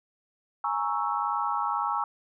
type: chord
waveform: sine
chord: A# half-diminished seventh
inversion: third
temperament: equal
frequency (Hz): 830.6 / 932.3 / 1108.7 / 1318.5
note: G#5 / A#5 / C#6 / E6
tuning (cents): 0 / 0 / 0 / 0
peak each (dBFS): -31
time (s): 0.64-2.04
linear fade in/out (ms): 2
effects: none